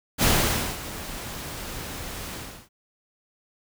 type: noise with ADSR envelope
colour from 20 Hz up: pink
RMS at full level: -19 dBFS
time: 0.18-2.69 s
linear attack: 48 ms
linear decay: 540 ms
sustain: -16 dB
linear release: 350 ms
effects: none